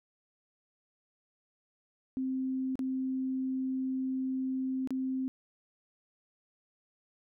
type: tone with dropouts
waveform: sine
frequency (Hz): 261.6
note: C4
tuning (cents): 0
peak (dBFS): -30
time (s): 2.17-5.28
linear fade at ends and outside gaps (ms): 0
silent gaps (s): 2.755-2.792 / 4.874-4.906
effects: none